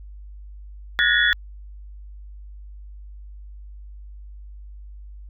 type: tone cluster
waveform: sine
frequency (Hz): 1451 / 1677 / 1801 / 1885 / 3415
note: F#6 / G#6 / A6 / A#6 / G#7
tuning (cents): -34 / +16 / +40 / +19 / +48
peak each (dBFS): -22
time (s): 0.99-1.33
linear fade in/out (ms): 0
effects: added 50 Hz sine -37 dBFS peak until 5.29 s